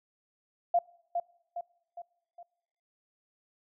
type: tone with echo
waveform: sine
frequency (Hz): 694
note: F5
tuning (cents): -11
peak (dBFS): -21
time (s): 0.74-0.79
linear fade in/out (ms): 5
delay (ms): 410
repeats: 4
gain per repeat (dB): -6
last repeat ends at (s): 2.43
effects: noise-tail reverb RT60 0.9 s tail -24 dB re dry